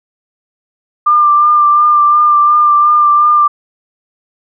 sine tone with vibrato, 1192 Hz, D6, 25 cents sharp, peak -5 dBFS, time 1.06-3.48 s, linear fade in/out 10 ms, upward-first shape sine, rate 2.8 Hz, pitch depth 21 cents each way, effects none

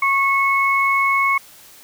sine tone pair together, 1098 / 2196 Hz, C#6 / C#7, -17 / -17 cents, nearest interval octave, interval 1200 cents, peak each -17 dBFS, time 0.02-1.38 s, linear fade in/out 5 ms, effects white hiss -45 dBFS RMS until 1.83 s

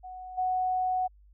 sine tone with level steps, 740 Hz, F#5, in tune, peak -39 / -25 dBFS, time 0.03-1.08 s, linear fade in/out 20 ms, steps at 0.37 s, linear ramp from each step 20 ms, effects added 50 Hz sine -54 dBFS peak until 1.33 s

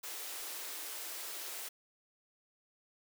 white high-pass noise, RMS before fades -43 dBFS, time 0.03-1.69 s, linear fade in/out 10 ms, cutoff 290 Hz, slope 96 dB/octave, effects none

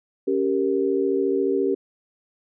sine chord, G diminished, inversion second, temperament equal, 277.2 / 392 / 466.2 Hz, Db4 / G4 / Bb4, 0 / 0 / 0 cents, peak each -25 / -21 / -26 dBFS, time 0.27-1.75 s, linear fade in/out 10 ms, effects none

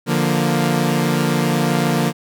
sawtooth chord, Bb major, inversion first, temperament equal, 146.83 / 174.61 / 233.1 Hz, D3 / F3 / Bb3, 0 / 0 / 0 cents, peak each -16 dBFS, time 0.06-2.13 s, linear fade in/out 50 ms, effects none

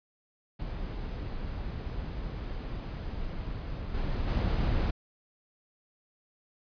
brown noise with level steps, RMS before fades -36 / -31 / -27 dBFS, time 0.59-4.91 s, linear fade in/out 10 ms, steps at 3.94 / 4.27 s, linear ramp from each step 10 ms, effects resampled to 11025 Hz

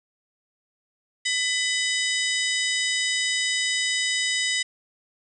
harmonic tone with a mistuned harmonic, 1000 Hz, B5, 21 cents sharp, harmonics 2 / 3 / 4 / 5 / 6 / 7 / 8 / 9, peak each -26 / -29 / -30 / -30 / -38 / -34 / -34 / -38 dBFS, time 1.25-4.63 s, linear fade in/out 10 ms, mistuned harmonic 4, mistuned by -100 cents, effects none

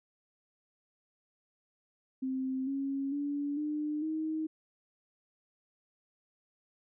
sine tone with pitch steps, 262 / 274.2 / 287 / 300.4 / 314.5 Hz, C4 / C#4 / D4 / D4 / D#4, +2 / -19 / -40 / +39 / +19 cents, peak -31 dBFS, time 2.22-4.47 s, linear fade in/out 10 ms, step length 450 ms, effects none

